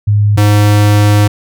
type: tone pair in turn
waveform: sine / square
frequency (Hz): 103.83 / 103.83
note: G#2 / G#2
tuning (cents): 0 / 0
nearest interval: unison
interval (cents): 0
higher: neither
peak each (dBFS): -6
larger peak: neither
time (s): 0.07-0.37 / 0.37-1.28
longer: second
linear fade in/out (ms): 10
effects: none